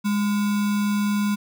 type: tone with sample-and-hold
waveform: sine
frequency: 205.8 Hz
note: G#3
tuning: 16 cents flat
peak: -19 dBFS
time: 0.04-1.36 s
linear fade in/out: 20 ms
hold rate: 1225 Hz
effects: none